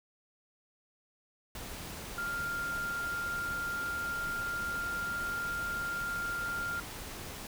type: tone in noise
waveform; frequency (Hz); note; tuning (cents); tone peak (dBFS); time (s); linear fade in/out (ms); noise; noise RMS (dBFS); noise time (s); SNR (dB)
sine; 1396.9; F6; 0; -33; 2.18-6.8; 2; pink; -43; 1.55-7.47; +7
effects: none